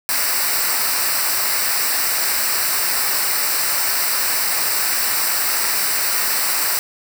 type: noise with comb filter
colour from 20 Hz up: white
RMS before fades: -19 dBFS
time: 0.09-6.79 s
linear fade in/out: 0 ms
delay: 0.3 ms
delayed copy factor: -0.75
effects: none